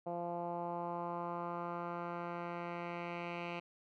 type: tone with low-pass filter sweep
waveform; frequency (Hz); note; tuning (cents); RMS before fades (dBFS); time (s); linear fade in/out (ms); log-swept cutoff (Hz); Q
10% pulse; 172.8; F3; -18; -41; 0.06-3.6; 10; 700 to 2600; 2.5
effects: none